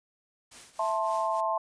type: noise with tremolo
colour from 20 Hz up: white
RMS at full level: -46 dBFS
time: 0.51-1.41 s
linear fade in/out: 10 ms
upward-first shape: triangle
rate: 3.5 Hz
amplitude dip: 80%
type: chord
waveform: sine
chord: A minor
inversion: second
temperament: just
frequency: 660 / 880 / 1056 Hz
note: E5 / A5 / C6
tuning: +2 / 0 / +16 cents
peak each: -30 dBFS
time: 0.79-1.58 s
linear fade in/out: 5 ms
effects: resampled to 22050 Hz